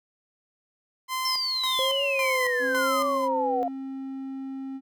sawtooth tone with tremolo, 1035 Hz, C6, 19 cents flat, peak -23 dBFS, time 1.08-3.29 s, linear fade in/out 50 ms, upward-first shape square, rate 1.8 Hz, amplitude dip 70%
sine exponential sweep, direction down, 5400 to 693 Hz, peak -25 dBFS, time 1.25-3.68 s, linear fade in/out 2 ms
sine tone with vibrato, 524 Hz, C5, 2 cents sharp, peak -26 dBFS, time 1.79-3.63 s, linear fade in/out 0 ms, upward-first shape triangle, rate 0.98 Hz, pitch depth 120 cents each way
triangle tone, 267.9 Hz, C4, 41 cents sharp, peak -30 dBFS, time 2.59-4.81 s, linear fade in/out 50 ms
effects none

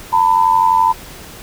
sine tone pair together, 902.1 / 994 Hz, A5 / B5, +43 / +11 cents, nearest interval major second, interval 168 cents, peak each -12 dBFS, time 0.12-0.93 s, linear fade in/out 20 ms, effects pink hiss -35 dBFS RMS until 1.42 s

